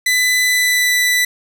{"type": "tone with pitch glide", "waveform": "sawtooth", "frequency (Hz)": [2000, 1981.6], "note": ["B6", "B6"], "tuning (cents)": [21, 5], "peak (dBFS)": -9, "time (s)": [0.06, 1.25], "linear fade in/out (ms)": 5, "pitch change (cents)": -16, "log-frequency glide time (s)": [0.43, 0.94], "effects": []}